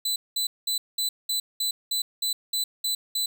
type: tone bursts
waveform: sawtooth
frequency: 4000 Hz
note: B7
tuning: 21 cents sharp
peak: -21 dBFS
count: 11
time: 0.05-3.26 s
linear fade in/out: 5 ms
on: 110 ms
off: 200 ms
effects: none